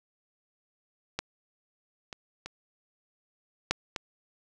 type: clicks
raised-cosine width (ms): 0.2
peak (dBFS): -13 / -22 / -21 / -7 / -15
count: 5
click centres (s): 1.19 / 2.128 / 2.46 / 3.71 / 3.962
effects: none